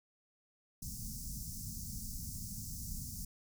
pink band-stop noise, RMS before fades -43 dBFS, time 0.82-3.25 s, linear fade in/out 5 ms, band 230 to 5200 Hz, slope 48 dB/octave, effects none

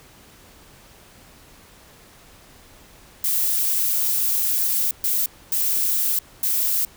violet noise bursts at uneven times, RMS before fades -21 dBFS, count 4, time 3.24-4.91 / 5.04-5.26 / 5.52-6.19 / 6.43-6.85 s, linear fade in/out 2 ms, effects pink hiss -49 dBFS RMS until 6.96 s

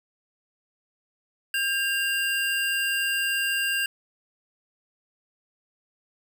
square tone pair together, 1603 / 2787 Hz, G6 / F7, +38 / -4 cents, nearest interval minor seventh, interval 958 cents, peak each -27 dBFS, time 1.54-3.86 s, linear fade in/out 2 ms, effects none

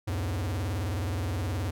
square tone with vibrato, 93 Hz, F#2, 9 cents sharp, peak -29 dBFS, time 0.07-1.71 s, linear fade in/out 10 ms, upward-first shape sine, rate 19 Hz, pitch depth 290 cents each way, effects none

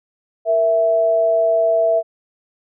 sine tone pair together, 466.2 / 659.3 Hz, A#4 / E5, 0 / 0 cents, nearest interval tritone, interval 600 cents, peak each -22 / -13 dBFS, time 0.45-2.03 s, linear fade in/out 50 ms, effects none

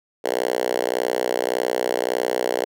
5% pulse tone with high-pass filter, 61.74 Hz, B1, in tune, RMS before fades -23 dBFS, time 0.24-2.65 s, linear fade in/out 10 ms, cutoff 460 Hz, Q 2.4, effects none

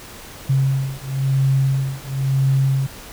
sine beating tone pair, 134.4 / 135.38 Hz, C3 / C#3, +47 / -41 cents, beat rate 0.98 Hz, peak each -19 / -19 dBFS, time 0.49-2.87 s, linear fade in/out 10 ms, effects pink hiss -38 dBFS RMS until 3.12 s

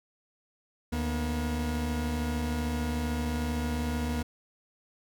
40% pulse tone pair together, 75.6 / 240 Hz, D#2 / B3, -49 / -49 cents, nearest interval octave + minor sixth, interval 2000 cents, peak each -30 / -31 dBFS, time 0.92-4.23 s, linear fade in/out 10 ms, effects none

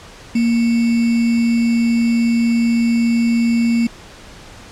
sine tone with sample-and-hold, 232.8 Hz, A#3, 2 cents flat, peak -12 dBFS, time 0.35-3.87 s, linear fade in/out 5 ms, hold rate 2450 Hz, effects pink hiss -39 dBFS RMS until 4.71 s + low-pass 7000 Hz 12 dB/octave

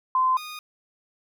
sine / 15% pulse tone pair in turn, 1032 / 1232.2 Hz, C6 / D#6, -24 / -17 cents, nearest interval minor third, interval 307 cents, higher second, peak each -18 / -29 dBFS, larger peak first, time 0.15-0.37 / 0.37-0.59 s, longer neither, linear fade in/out 2 ms, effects none

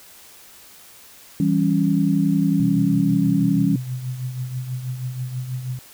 sine chord, C# diminished, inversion first, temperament equal, 164.81 / 196 / 277.2 Hz, E3 / G3 / C#4, 0 / 0 / 0 cents, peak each -20 dBFS, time 1.4-3.76 s, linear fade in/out 2 ms
sine tone with tremolo, 127.3 Hz, C3, 47 cents flat, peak -22 dBFS, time 2.6-5.79 s, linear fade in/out 0 ms, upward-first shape triangle, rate 6.2 Hz, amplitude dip 65%
effects white hiss -46 dBFS RMS until 5.93 s

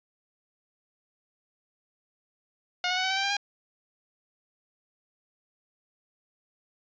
10% pulse tone with pitch steps, 720 / 732.2 / 744.5 / 757.1 / 769.9 / 782.9 / 796.1 / 809.6 Hz, F#5 / F#5 / F#5 / F#5 / G5 / G5 / G5 / G#5, -47 / -18 / +11 / +40 / -31 / -2 / +27 / -44 cents, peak -17 dBFS, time 2.84-3.368 s, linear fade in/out 2 ms, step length 66 ms, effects resampled to 16000 Hz

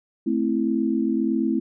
sine chord, A minor, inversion none, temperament equal, 220 / 261.6 / 329.6 Hz, A3 / C4 / E4, 0 / 0 / 0 cents, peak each -24 dBFS, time 0.26-1.6 s, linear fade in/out 10 ms, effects none

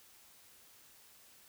silence, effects white hiss -61 dBFS RMS until 1.48 s

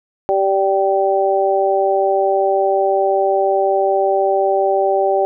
harmonic tone, 194.6 Hz, G3, 12 cents flat, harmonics 2 / 3 / 4, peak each -17 / -17 / -17 dBFS, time 0.29-5.25 s, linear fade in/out 0 ms, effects none

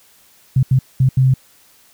sine tone bursts at uneven times, 130.81 Hz, C3, in tune, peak -9 dBFS, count 4, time 0.56-0.63 / 0.71-0.79 / 1-1.09 / 1.17-1.34 s, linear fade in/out 5 ms, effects white hiss -51 dBFS RMS until 1.93 s

